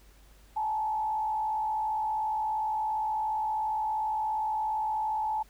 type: tone with frequency modulation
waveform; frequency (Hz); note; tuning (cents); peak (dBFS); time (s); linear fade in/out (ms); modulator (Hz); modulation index
sine; 865; A5; -30; -27; 0.56-5.43; 10; 57.2; 0.54
effects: added 50 Hz sine -55 dBFS peak until 5.49 s + pink hiss -61 dBFS RMS until 5.49 s